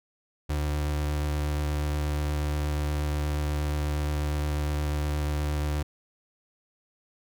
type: tone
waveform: 35% pulse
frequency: 74.3 Hz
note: D2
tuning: 21 cents sharp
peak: -24 dBFS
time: 0.49-5.83 s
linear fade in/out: 10 ms
effects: none